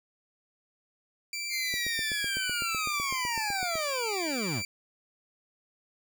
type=tone; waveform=20% pulse; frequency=2341 Hz; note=D7; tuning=6 cents flat; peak=-28 dBFS; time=1.33-4.65 s; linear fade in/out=2 ms
type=linear sweep; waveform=25% pulse; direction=down; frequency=2133 to 80 Hz; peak=-27 dBFS; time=1.49-4.63 s; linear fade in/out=50 ms
type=click train; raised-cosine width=2 ms; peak=-27 dBFS; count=17; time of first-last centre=1.74-3.755 s; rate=7.94 Hz
effects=none